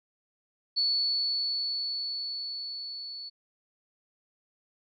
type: tone with level ramp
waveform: sine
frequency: 4435 Hz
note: C#8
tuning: in tune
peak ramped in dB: -23 to -38 dBFS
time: 0.76-3.3 s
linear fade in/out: 20 ms
effects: none